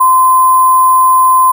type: tone with sample-and-hold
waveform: sine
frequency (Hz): 1033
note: C6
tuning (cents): -22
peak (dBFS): -4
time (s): 0-1.52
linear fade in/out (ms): 10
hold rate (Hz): 11025
effects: none